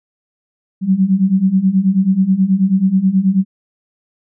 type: beating tone pair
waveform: sine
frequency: 185 / 194.3 Hz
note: F#3 / G3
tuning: 0 / -15 cents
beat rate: 9.3 Hz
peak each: -15 / -12 dBFS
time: 0.81-3.45 s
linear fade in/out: 50 ms
effects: none